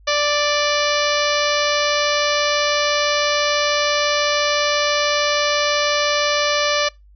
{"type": "harmonic tone", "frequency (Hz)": 587.3, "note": "D5", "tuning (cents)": 0, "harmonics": [1, 2, 3, 4, 5, 6, 7, 8, 9, 10], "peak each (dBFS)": [-20, -23, -25, -26, -27, -28, -28, -29, -30, -30], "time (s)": [0.07, 6.89], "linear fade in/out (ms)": 10, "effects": ["noise-tail reverb RT60 0.2 s tail -24 dB re dry", "added 50 Hz sine -45 dBFS peak until 7.15 s"]}